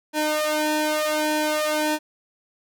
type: tone with flanger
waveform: sawtooth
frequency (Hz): 305.2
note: D#4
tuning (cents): -33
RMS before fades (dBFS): -23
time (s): 0.13-1.99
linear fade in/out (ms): 50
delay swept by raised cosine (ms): 1.2 to 2.1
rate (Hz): 0.83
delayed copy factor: +1
effects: none